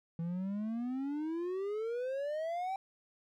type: exponential sweep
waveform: triangle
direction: up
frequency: 163.7 to 784 Hz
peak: -32 dBFS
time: 0.19-2.76 s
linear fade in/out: 2 ms
effects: none